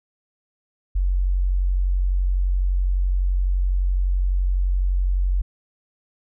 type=tone; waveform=sine; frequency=45.91 Hz; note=F#1; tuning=13 cents flat; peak=-17 dBFS; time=0.95-5.42 s; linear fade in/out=10 ms; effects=none